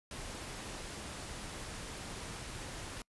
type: noise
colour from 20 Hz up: pink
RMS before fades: -44 dBFS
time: 0.11-3.02 s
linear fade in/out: 2 ms
effects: noise-tail reverb RT60 0.1 s tail -26 dB re dry + resampled to 24000 Hz